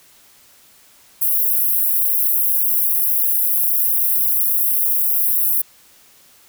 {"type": "high-pass noise", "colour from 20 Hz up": "white", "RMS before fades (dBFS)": -17, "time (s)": [1.21, 5.62], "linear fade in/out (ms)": 10, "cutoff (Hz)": 11000, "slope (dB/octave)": 48, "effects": ["white hiss -50 dBFS RMS until 6.48 s"]}